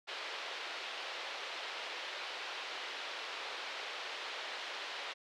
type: band-pass noise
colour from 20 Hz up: white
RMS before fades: -43 dBFS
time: 0.07-5.14 s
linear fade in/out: 20 ms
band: 420 to 3900 Hz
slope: 24 dB/octave
effects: none